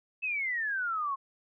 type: exponential sweep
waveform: sine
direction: down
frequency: 2637 to 1066 Hz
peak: -29 dBFS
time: 0.22-1.16 s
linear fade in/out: 20 ms
effects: none